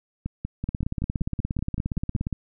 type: two click trains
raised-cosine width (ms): 5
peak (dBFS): -16 / -14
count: 11 / 29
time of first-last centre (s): 0.26-2.161 / 0.69-2.327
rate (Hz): 5.26 / 17.1
effects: none